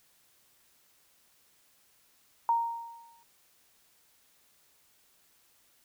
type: tone with exponential decay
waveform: sine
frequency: 929 Hz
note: A#5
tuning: 6 cents flat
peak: -21 dBFS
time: 2.49-3.23 s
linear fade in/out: 1 ms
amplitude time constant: 160 ms
effects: white hiss -66 dBFS RMS until 5.84 s